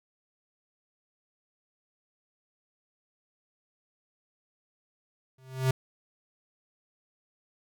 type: tone with exponential growth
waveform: square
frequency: 130.81 Hz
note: C3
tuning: in tune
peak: -20 dBFS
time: 5.38-5.71 s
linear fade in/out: 5 ms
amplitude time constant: 71 ms
effects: none